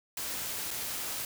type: noise with dropouts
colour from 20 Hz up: white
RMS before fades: -36 dBFS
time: 0.17-1.25 s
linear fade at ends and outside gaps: 2 ms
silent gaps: 0.707-0.711 s
effects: none